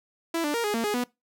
sawtooth tone with pitch steps, 332.1 / 294.9 / 467.1 / 416.2 / 229.4 / 416.5 / 245.4 Hz, E4 / D4 / A#4 / G#4 / A#3 / G#4 / B3, +13 / +7 / +3 / +4 / -28 / +5 / -11 cents, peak -21 dBFS, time 0.34-1.04 s, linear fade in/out 5 ms, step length 100 ms, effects noise-tail reverb RT60 0.2 s tail -21 dB re dry

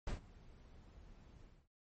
brown noise with ADSR envelope, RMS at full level -36 dBFS, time 0.07-1.68 s, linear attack 4 ms, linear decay 120 ms, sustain -23 dB, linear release 230 ms, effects noise-tail reverb RT60 0.1 s tail -22 dB re dry + MP3 32 kbps

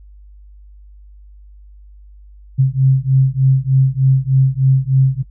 sine beating tone pair, 131.5 / 134.8 Hz, C3 / C#3, +9 / -48 cents, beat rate 3.3 Hz, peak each -13 dBFS, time 2.58-5.23 s, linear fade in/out 20 ms, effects noise-tail reverb RT60 0.1 s tail -19 dB re dry + added 50 Hz sine -38 dBFS peak until 5.3 s

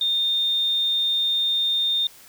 sine tone, 3640 Hz, A#7, 42 cents flat, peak -19 dBFS, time 0.01-2.07 s, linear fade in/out 2 ms, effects white hiss -48 dBFS RMS until 2.28 s

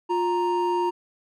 triangle tone pair together, 353.4 / 932.3 Hz, F4 / A#5, +21 / 0 cents, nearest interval octave + perfect fourth, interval 1679 cents, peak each -22 dBFS, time 0.09-0.91 s, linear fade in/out 20 ms, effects none

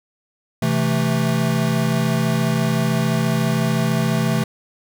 square chord, A minor, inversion first, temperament equal, 130.81 / 164.81 / 220 Hz, C3 / E3 / A3, 0 / 0 / 0 cents, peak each -22 dBFS, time 0.62-4.44 s, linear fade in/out 5 ms, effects none

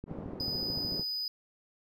click train, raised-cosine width 3 ms, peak -27 dBFS, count 14, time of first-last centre 0.04-0.996 s, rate 13.6 Hz
pink band-pass noise, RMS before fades -42 dBFS, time 0.06-1.04 s, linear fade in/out 50 ms, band 140 to 490 Hz, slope 12 dB/octave
triangle tone, 4979 Hz, D#8, in tune, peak -31 dBFS, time 0.4-1.28 s, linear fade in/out 2 ms
effects none

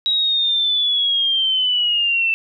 sine linear sweep, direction down, 3844 to 2655 Hz, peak -15 dBFS, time 0.06-2.34 s, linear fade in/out 0 ms, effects none

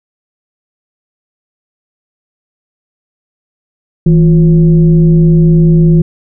sine tone with frequency modulation, 162.6 Hz, E3, 23 cents flat, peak -3 dBFS, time 4.06-6.02 s, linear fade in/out 5 ms, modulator 191 Hz, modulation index 0.53, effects none

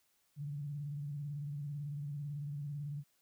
sine tone with vibrato, 144.9 Hz, D3, 23 cents flat, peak -38 dBFS, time 0.36-3.04 s, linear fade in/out 50 ms, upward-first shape square, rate 18 Hz, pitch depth 55 cents each way, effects white hiss -75 dBFS RMS until 3.21 s

